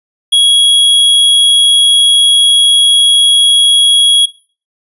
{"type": "tone", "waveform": "square", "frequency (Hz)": 3322, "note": "G#7", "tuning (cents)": 0, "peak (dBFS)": -5, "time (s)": [0.32, 4.26], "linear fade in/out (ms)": 10, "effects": ["noise-tail reverb RT60 0.4 s tail -18 dB re dry", "resampled to 24000 Hz"]}